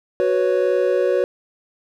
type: chord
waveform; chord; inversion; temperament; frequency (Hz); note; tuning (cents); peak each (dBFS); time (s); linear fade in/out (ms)
triangle; F# suspended fourth; none; just; 370 / 493.3 / 555; F#4 / B4 / C#5; 0 / -2 / +2; -18; 0.2-1.24; 0
effects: none